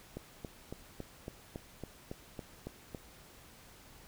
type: click train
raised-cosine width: 2 ms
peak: -27 dBFS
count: 11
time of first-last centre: 0.17-2.948 s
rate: 3.6 Hz
effects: pink hiss -57 dBFS RMS until 4.07 s